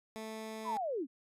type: tone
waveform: 15% pulse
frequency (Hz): 219.8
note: A3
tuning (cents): -2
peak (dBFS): -35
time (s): 0.16-0.77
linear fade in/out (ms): 0
type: linear sweep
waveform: sine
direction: down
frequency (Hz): 1067 to 233.1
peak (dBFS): -33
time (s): 0.64-1.07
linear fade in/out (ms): 50
effects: resampled to 32000 Hz